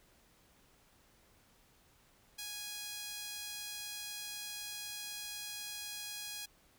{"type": "tone with high-pass filter", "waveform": "sawtooth", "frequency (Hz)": 828, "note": "G#5", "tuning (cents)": -5, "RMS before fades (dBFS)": -44, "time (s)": [2.38, 6.46], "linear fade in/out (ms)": 10, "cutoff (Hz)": 3500, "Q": 0.83, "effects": ["pink hiss -67 dBFS RMS until 6.78 s"]}